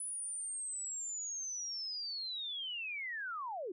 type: linear sweep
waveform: sine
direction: down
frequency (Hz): 10000 to 329.6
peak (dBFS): -38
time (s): 0-3.72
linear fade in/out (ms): 5
effects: none